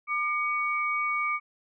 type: tone pair together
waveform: sine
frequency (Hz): 1201 / 2249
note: D6 / C#7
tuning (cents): +38 / +24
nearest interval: major seventh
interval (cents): 1086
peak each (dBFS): -28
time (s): 0.07-1.4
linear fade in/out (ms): 50
effects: none